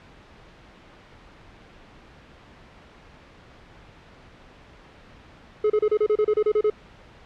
triangle tone bursts, 425 Hz, G#4, 40 cents sharp, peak -15 dBFS, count 12, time 5.64-6.701 s, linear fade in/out 5 ms, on 60 ms, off 31 ms, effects pink hiss -49 dBFS RMS until 7.25 s + low-pass 3000 Hz 12 dB/octave

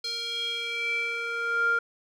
square tone with band-pass filter sweep, 466.2 Hz, A#4, in tune, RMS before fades -29 dBFS, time 0.04-1.79 s, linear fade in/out 5 ms, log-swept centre 4300 to 1300 Hz, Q 5.5, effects none

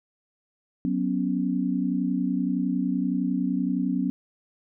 sine chord, F# suspended fourth, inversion none, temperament just, 185 / 246.7 / 277.5 Hz, F#3 / B3 / C#4, 0 / -2 / +2 cents, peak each -27 dBFS, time 0.85-4.1 s, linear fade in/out 0 ms, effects none

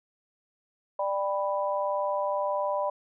harmonic tone, 197.6 Hz, G3, 14 cents sharp, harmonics 3 / 4 / 5, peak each -28 / -34 / -30 dBFS, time 0.99-2.9 s, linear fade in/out 5 ms, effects none

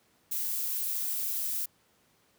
violet noise, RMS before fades -32 dBFS, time 0.31-1.66 s, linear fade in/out 10 ms, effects pink hiss -67 dBFS RMS until 2.38 s + high-pass 100 Hz 12 dB/octave

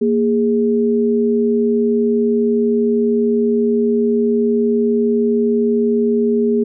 sine tone pair together, 233.1 / 413.4 Hz, A#3 / G#4, 0 / -8 cents, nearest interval minor seventh, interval 992 cents, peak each -15 dBFS, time 0.01-6.64 s, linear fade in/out 10 ms, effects none

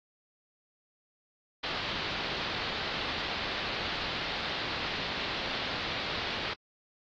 white low-pass noise, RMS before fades -35 dBFS, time 1.63-6.54 s, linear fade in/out 10 ms, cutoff 4400 Hz, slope 48 dB/octave, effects AAC 48 kbps

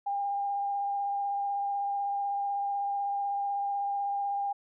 sine tone with vibrato, 803 Hz, G5, 41 cents sharp, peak -28 dBFS, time 0.06-4.53 s, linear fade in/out 10 ms, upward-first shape sine, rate 16 Hz, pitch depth 12 cents each way, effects none

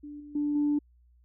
sine tone with level steps, 293.3 Hz, D4, 2 cents flat, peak -39 / -43 / -25 / -22 dBFS, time 0.03-0.79 s, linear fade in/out 10 ms, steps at 0.2 / 0.35 / 0.55 s, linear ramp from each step 5 ms, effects tanh soft clip ceiling -19 dBFS + added 60 Hz sine -58 dBFS peak until 1.24 s

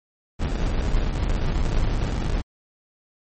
brown noise with sample-and-hold, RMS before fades -22 dBFS, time 0.39-2.42 s, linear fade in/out 20 ms, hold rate 1050 Hz, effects MP3 32 kbps

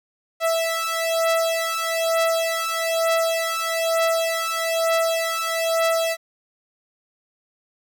sawtooth beating tone pair, 658 / 659.1 Hz, E5 / E5, -3 / 0 cents, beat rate 1.1 Hz, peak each -19 dBFS, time 0.4-6.17 s, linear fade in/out 50 ms, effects none

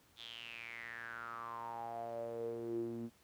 sawtooth tone with band-pass filter sweep, 116.5 Hz, A#2, 1 cent flat, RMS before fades -44 dBFS, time 0.16-3.1 s, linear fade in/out 50 ms, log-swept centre 3600 to 260 Hz, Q 8.2, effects pink hiss -68 dBFS RMS until 3.23 s + high-pass 60 Hz 12 dB/octave

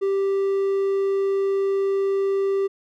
triangle tone, 392 Hz, G4, in tune, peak -17 dBFS, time 0.01-2.68 s, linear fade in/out 20 ms, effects none

